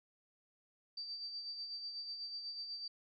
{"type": "tone with tremolo", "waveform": "sine", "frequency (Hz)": 4649, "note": "D8", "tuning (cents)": -18, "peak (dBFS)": -40, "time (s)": [0.97, 2.88], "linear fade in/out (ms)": 5, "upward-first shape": "sine", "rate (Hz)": 8.1, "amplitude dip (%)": 45, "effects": []}